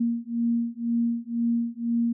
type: beating tone pair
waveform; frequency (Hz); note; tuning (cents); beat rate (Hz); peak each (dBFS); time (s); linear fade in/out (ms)
sine; 233.1 / 235.1; A#3 / A#3; 0 / +15; 2; -26; 0-2.13; 10
effects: none